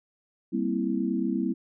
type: chord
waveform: sine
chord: C dominant seventh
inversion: second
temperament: equal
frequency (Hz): 196 / 233.1 / 261.6 / 329.6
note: G3 / Bb3 / C4 / E4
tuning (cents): 0 / 0 / 0 / 0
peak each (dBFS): -30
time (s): 0.52-1.54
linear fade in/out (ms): 20
effects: none